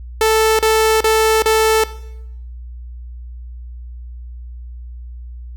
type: tone bursts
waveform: sawtooth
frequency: 440 Hz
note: A4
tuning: in tune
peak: -7 dBFS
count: 4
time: 0.21-1.838 s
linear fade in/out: 2 ms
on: 380 ms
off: 36 ms
effects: noise-tail reverb RT60 0.8 s tail -17 dB re dry + added 60 Hz sine -29 dBFS peak until 5.56 s